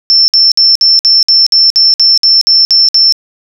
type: tone bursts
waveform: sine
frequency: 5360 Hz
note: E8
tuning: 28 cents sharp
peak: -3 dBFS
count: 13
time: 0.1-3.124 s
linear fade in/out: 0 ms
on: 180 ms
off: 57 ms
effects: none